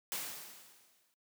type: noise with exponential decay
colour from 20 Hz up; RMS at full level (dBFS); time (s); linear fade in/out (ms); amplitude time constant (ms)
white; -37; 0.12-1.14; 0; 220
effects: noise-tail reverb RT60 0.1 s tail -20 dB re dry + high-pass 150 Hz 12 dB/octave